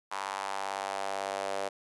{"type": "tone with high-pass filter sweep", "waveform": "sawtooth", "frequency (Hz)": 98, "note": "G2", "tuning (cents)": 0, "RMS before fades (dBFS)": -35, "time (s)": [0.11, 1.69], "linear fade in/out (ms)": 10, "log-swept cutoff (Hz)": [970, 580], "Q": 2.9, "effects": ["resampled to 24000 Hz"]}